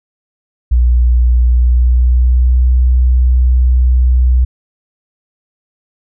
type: tone with pitch glide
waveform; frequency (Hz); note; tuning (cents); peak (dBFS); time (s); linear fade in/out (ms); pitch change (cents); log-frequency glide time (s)
sine; 60.5 to 62.45; B1 to B1; -35 to +20; -6; 0.71-4.45; 10; +55; 1.42-2.66
effects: none